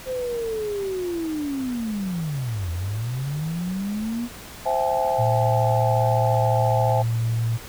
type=linear two-way sweep; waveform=sine; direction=down then up; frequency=523 to 81.7 to 244.4 Hz; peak=-24 dBFS; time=0.05-4.29 s; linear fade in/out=50 ms; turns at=2.71 s
type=chord; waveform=sine; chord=A minor seventh; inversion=first; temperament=equal with one note detuned; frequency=523.3 / 659.3 / 784 / 858.4 Hz; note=C5 / E5 / G5 / A5; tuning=0 / 0 / 0 / -43 cents; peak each=-25 dBFS; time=4.65-7.03 s; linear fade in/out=20 ms
type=tone; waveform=sine; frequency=114.7 Hz; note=A#2; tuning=28 cents flat; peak=-20 dBFS; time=5.18-7.58 s; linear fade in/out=20 ms
effects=pink hiss -40 dBFS RMS until 7.68 s